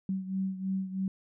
sine beating tone pair, 190 / 193.1 Hz, F#3 / G3, +46 / -26 cents, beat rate 3.1 Hz, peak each -31 / -36 dBFS, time 0.09-1.08 s, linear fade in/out 2 ms, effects none

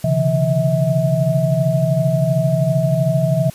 sine tone cluster, 131.6 / 144.4 / 167.2 / 645 Hz, C3 / D3 / E3 / E5, +10 / -29 / +25 / -38 cents, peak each -19 dBFS, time 0.04-3.5 s, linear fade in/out 5 ms, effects white hiss -42 dBFS RMS until 3.54 s + resampled to 32000 Hz

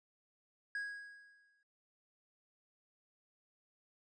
triangle tone with exponential decay, 1651 Hz, G#6, 11 cents flat, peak -34 dBFS, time 0.75-1.63 s, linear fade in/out 2 ms, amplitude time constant 190 ms, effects noise-tail reverb RT60 0.3 s tail -19 dB re dry + resampled to 22050 Hz

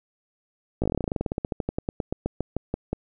slowing click train, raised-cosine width 2 ms, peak -12 dBFS, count 30, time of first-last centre 0.82-2.93 s, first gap 17 ms, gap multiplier 1.09, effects none

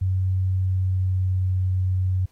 sine tone with pitch glide, 93.6 to 92.85 Hz, F#2 to F#2, +20 to +7 cents, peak -19 dBFS, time 0.01-2.26 s, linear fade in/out 10 ms, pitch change -13 cents, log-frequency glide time 0.53-1.49 s, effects pink hiss -64 dBFS RMS until 2.31 s + AAC 48 kbps

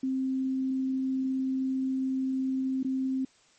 sine tone with dropouts, 263.1 Hz, C4, 10 cents sharp, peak -26 dBFS, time 0.03-3.25 s, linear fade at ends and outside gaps 5 ms, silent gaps 2.831-2.846 s, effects white hiss -62 dBFS RMS until 3.58 s + MP3 32 kbps

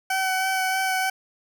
20% pulse tone with vibrato, 758 Hz, F#5, 42 cents sharp, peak -17 dBFS, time 0.1-1.1 s, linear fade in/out 5 ms, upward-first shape sine, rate 3.2 Hz, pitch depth 15 cents each way, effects none

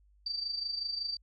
sine tone with amplitude modulation, 4645 Hz, D8, 20 cents flat, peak -30 dBFS, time 0.26-1.17 s, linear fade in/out 5 ms, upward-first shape sine, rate 25.4 Hz, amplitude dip 65%, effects added 50 Hz sine -61 dBFS peak until 1.22 s

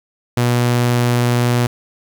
sawtooth tone, 121.3 Hz, B2, 31 cents flat, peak -9 dBFS, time 0.37-1.67 s, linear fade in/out 5 ms, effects 8-bit

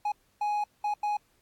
triangle tone bursts at uneven times, 833 Hz, G#5, 5 cents sharp, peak -24 dBFS, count 4, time 0.05-0.12 / 0.41-0.64 / 0.84-0.94 / 1.03-1.17 s, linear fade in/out 5 ms, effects pink hiss -69 dBFS RMS until 1.41 s + AAC 64 kbps

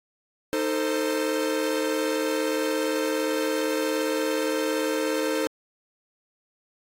45% pulse chord, A diminished, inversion second, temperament equal with one note detuned, 311.1 / 445.9 / 523.3 Hz, Eb4 / A4 / C5, 0 / +23 / 0 cents, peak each -28 dBFS, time 0.53-5.47 s, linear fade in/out 0 ms, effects AAC 48 kbps

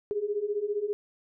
sine beating tone pair, 403.2 / 418.2 Hz, G4 / G#4, +49 / +12 cents, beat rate 15 Hz, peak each -32 / -29 dBFS, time 0.11-0.93 s, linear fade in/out 0 ms, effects none

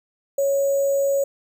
sine tone with sample-and-hold, 554.4 Hz, C#5, in tune, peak -17 dBFS, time 0.38-1.24 s, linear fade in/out 5 ms, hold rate 7350 Hz, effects none

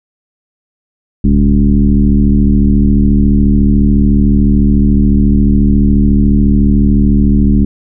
sine tone with frequency modulation, 130.81 Hz, C3, in tune, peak -5 dBFS, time 1.24-7.65 s, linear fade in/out 5 ms, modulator 74 Hz, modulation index 1.9, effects none

